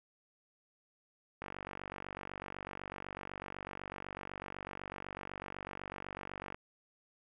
click train, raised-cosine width 0.5 ms, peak -27 dBFS, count 247, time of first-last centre 1.42-6.545 s, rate 48 Hz, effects none

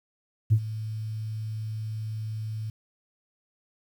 sine tone with ADSR envelope, 109.3 Hz, A2, 11 cents flat, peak -13 dBFS, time 0.5-2.7 s, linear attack 25 ms, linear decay 66 ms, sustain -17 dB, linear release 3 ms, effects tanh soft clip ceiling -12 dBFS + 9-bit

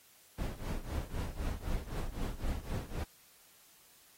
brown noise with tremolo, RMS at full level -33 dBFS, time 0.38-3.04 s, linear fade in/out 5 ms, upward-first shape triangle, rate 3.9 Hz, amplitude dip 90%, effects white hiss -62 dBFS RMS until 4.17 s + AAC 48 kbps

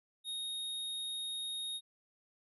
square tone, 3729 Hz, A#7, in tune, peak -38 dBFS, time 0.24-1.81 s, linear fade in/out 50 ms, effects resampled to 32000 Hz

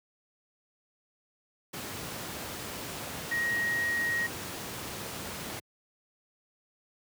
sine tone in noise, 1885 Hz, A#6, 19 cents sharp, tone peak -27 dBFS, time 3.31-4.27 s, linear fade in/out 10 ms, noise pink, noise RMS -38 dBFS, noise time 1.73-5.6 s, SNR +8 dB, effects high-pass 100 Hz 12 dB/octave

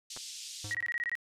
white band-pass noise, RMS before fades -44 dBFS, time 0.1-0.74 s, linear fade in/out 5 ms, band 3200 to 7400 Hz, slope 24 dB/octave
clicks, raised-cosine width 0.5 ms, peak -31 dBFS, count 2, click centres 0.165 / 0.173 s
square tone with exponential decay, 103.83 Hz, G#2, in tune, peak -39 dBFS, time 0.64-0.91 s, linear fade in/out 5 ms, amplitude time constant 58 ms
sine tone bursts, 1900 Hz, A#6, 33 cents sharp, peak -30 dBFS, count 8, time 0.71-1.153 s, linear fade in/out 0 ms, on 37 ms, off 21 ms
effects resampled to 32000 Hz

